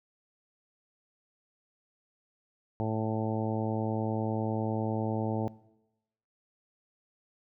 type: harmonic tone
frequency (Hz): 110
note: A2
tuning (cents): 0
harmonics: 1 / 2 / 3 / 4 / 5 / 6 / 7 / 8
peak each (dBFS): -32 / -35 / -37 / -38 / -39 / -40 / -40 / -41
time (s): 2.8-5.48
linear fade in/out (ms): 0
effects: noise-tail reverb RT60 0.9 s tail -20 dB re dry